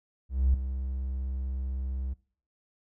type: tone with ADSR envelope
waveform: triangle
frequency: 65.41 Hz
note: C2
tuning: in tune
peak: -15 dBFS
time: 0.29-2.14 s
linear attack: 250 ms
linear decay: 3 ms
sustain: -13 dB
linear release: 13 ms
effects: noise-tail reverb RT60 0.5 s tail -23 dB re dry + tanh soft clip ceiling -16 dBFS